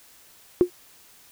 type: tone with exponential decay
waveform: sine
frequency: 357.1 Hz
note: F4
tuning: 39 cents sharp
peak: -8 dBFS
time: 0.61-0.7 s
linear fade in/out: 0 ms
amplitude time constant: 18 ms
effects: tanh soft clip ceiling -5 dBFS + white hiss -53 dBFS RMS until 1.31 s